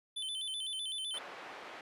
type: tone with vibrato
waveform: square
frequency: 3277 Hz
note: G#7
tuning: 24 cents flat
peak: -37 dBFS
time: 0.16-1.19 s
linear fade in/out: 10 ms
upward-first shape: square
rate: 7.9 Hz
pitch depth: 110 cents each way
type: band-pass noise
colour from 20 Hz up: pink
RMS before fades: -48 dBFS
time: 1.14-1.81 s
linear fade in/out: 2 ms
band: 530 to 2400 Hz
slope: 12 dB/octave
effects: resampled to 32000 Hz